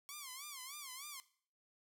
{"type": "tone with vibrato", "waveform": "5% pulse", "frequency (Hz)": 1101, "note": "C#6", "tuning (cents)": -12, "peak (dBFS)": -35, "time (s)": [0.09, 1.2], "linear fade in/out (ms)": 0, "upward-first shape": "sine", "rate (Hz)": 3.3, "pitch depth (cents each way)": 150, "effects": ["noise-tail reverb RT60 0.5 s tail -17 dB re dry"]}